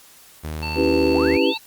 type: tone with vibrato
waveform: sawtooth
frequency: 77.6 Hz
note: D#2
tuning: 4 cents flat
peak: -23 dBFS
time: 0.43-1.38 s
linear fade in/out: 20 ms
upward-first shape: sine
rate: 16 Hz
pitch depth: 11 cents each way
type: harmonic tone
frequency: 890 Hz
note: A5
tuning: 20 cents sharp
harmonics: 1 / 3 / 5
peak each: -31 / -29 / -33 dBFS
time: 0.62-1.58 s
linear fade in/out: 10 ms
type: chord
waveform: sine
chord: C# half-diminished seventh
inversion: none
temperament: equal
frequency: 277.2 / 329.6 / 392 / 493.9 Hz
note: C#4 / E4 / G4 / B4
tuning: 0 / 0 / 0 / 0 cents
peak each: -21 dBFS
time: 0.75-1.54 s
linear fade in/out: 50 ms
type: linear sweep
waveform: sine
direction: up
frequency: 435.6 to 4098 Hz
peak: -26 dBFS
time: 1.12-1.59 s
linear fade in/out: 50 ms
effects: white hiss -48 dBFS RMS until 1.66 s + Opus 48 kbps